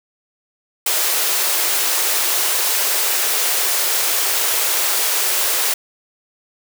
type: high-pass noise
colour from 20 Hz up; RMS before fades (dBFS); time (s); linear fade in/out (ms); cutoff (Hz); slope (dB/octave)
white; -18; 0.86-5.74; 5; 350; 48
effects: none